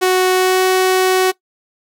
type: tone with pitch glide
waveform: sawtooth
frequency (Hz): 370 to 373.2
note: F#4 to F#4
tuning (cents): 0 to +15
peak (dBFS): -7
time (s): 0.01-1.32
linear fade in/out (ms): 20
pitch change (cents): +15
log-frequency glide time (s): 0.32-0.63
effects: noise-tail reverb RT60 0.1 s tail -19 dB re dry